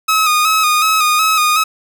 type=tone with vibrato; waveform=sawtooth; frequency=1256 Hz; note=D#6; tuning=16 cents sharp; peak=-7 dBFS; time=0.08-1.64 s; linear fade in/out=10 ms; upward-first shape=square; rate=2.7 Hz; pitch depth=38 cents each way; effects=none